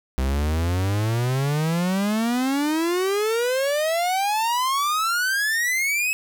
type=exponential sweep; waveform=45% pulse; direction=up; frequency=63.4 to 2600 Hz; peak=-20 dBFS; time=0.18-6.13 s; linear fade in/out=0 ms; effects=none